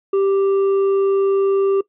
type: tone with hard clipping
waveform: sine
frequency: 392 Hz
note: G4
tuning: in tune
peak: -15 dBFS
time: 0.13-1.81 s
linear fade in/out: 5 ms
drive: 4 dB
effects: noise-tail reverb RT60 0.1 s tail -19 dB re dry + resampled to 8000 Hz